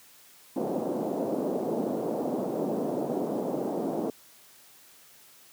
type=band-pass noise; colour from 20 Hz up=pink; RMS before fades=-30 dBFS; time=0.56-4.1 s; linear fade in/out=2 ms; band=210 to 680 Hz; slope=24 dB/octave; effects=white hiss -55 dBFS RMS until 5.52 s + high-pass 100 Hz 12 dB/octave